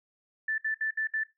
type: tone bursts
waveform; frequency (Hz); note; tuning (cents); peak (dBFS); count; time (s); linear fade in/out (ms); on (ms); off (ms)
sine; 1760; A6; 0; -27; 5; 0.48-1.236; 5; 100; 64
effects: noise-tail reverb RT60 0.2 s tail -18 dB re dry